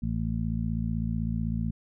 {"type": "harmonic tone", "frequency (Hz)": 55.9, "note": "A1", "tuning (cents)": 28, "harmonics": [1, 2, 3, 4], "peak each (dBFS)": [-32, -32, -32, -32], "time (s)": [0.02, 1.71], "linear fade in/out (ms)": 10, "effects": []}